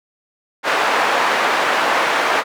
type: band-pass noise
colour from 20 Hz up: white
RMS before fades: -17 dBFS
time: 0.63-2.44 s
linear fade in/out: 50 ms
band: 490 to 1500 Hz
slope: 12 dB/octave
effects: none